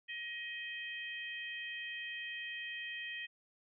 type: harmonic tone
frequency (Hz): 630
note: D#5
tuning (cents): +21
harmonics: 3 / 4 / 5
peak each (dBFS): -43 / -45 / -47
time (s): 0.08-3.27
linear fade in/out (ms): 20
effects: none